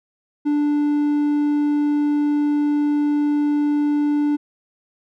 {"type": "tone", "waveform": "triangle", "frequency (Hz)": 293.7, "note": "D4", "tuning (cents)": 0, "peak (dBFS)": -14, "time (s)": [0.45, 4.37], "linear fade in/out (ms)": 20, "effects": []}